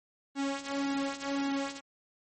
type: tone with flanger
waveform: sawtooth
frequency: 277.2 Hz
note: C#4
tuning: in tune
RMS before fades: -33 dBFS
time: 0.35-1.81 s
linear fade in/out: 50 ms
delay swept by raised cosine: 1.6 to 3.6 ms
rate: 1.8 Hz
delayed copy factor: -0.7
effects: MP3 32 kbps